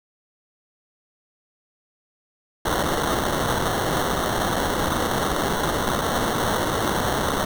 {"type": "noise with sample-and-hold", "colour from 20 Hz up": "white", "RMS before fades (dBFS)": -23, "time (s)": [2.65, 7.45], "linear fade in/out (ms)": 5, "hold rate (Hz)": 2450, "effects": []}